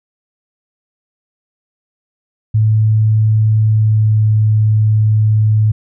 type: tone with pitch glide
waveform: sine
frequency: 108.8 to 107.86 Hz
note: A2 to A2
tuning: -19 to -34 cents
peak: -8 dBFS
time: 2.54-5.72 s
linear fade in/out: 10 ms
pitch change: -15 cents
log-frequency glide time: 3.65-4.23 s
effects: none